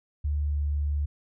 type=tone with pitch glide; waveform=sine; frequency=73.42 to 72.91 Hz; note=D2 to D2; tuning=0 to -12 cents; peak=-24 dBFS; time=0.24-1.06 s; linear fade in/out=10 ms; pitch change=-12 cents; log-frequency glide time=0.44-0.57 s; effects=none